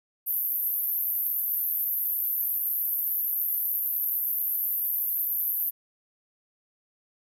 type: band-pass noise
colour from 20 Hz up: pink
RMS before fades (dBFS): -28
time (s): 0.26-5.71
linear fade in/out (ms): 20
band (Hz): 12000 to 14000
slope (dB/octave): 96
effects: none